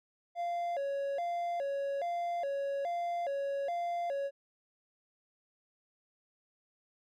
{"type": "tone with vibrato", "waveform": "triangle", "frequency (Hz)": 621, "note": "D#5", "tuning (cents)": -3, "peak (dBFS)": -30, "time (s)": [0.35, 4.31], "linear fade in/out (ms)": 50, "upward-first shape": "square", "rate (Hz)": 1.2, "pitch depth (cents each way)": 190, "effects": []}